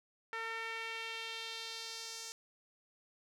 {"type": "tone with band-pass filter sweep", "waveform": "sawtooth", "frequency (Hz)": 452.6, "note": "A4", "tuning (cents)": 49, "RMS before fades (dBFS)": -43, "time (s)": [0.33, 2.32], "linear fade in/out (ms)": 0, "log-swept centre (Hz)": [1700, 6300], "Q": 1.9, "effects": []}